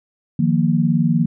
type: chord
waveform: sine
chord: Eb suspended second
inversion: none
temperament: just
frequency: 155.56 / 175.01 / 233.3 Hz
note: Eb3 / F3 / Bb3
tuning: 0 / +4 / +2 cents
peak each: -18 dBFS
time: 0.39-1.26 s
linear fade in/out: 5 ms
effects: none